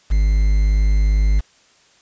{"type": "tone with quantisation", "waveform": "triangle", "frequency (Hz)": 51.2, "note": "G#1", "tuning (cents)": -24, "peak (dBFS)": -10, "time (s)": [0.1, 1.41], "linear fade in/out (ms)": 20, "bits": 6, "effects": ["white hiss -54 dBFS RMS until 2.01 s", "resampled to 16000 Hz"]}